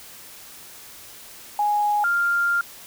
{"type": "tone pair in turn", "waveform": "sine", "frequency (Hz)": [830.6, 1396.9], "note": ["G#5", "F6"], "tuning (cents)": [0, 0], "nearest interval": "major sixth", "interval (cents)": 900, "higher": "second", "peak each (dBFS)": -18, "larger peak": "neither", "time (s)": [[1.59, 2.04], [2.04, 2.61]], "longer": "second", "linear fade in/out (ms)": 2, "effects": ["white hiss -43 dBFS RMS until 2.86 s"]}